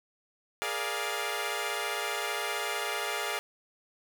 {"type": "chord", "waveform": "10% pulse", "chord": "Bb dominant seventh", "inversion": "third", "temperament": "equal with one note detuned", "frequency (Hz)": [415.3, 470.8, 587.3, 698.5], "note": ["Ab4", "Bb4", "D5", "F5"], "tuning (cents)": [0, 17, 0, 0], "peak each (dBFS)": [-27, -29, -29, -28], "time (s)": [0.62, 3.39], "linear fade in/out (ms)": 0, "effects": []}